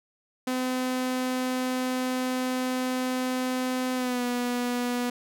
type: tone with pitch glide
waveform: sawtooth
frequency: 255 to 244.5 Hz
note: C4 to B3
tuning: -44 to -17 cents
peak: -22 dBFS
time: 0.47-5.1 s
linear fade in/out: 5 ms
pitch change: -73 cents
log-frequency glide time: 3.95-4.24 s
effects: none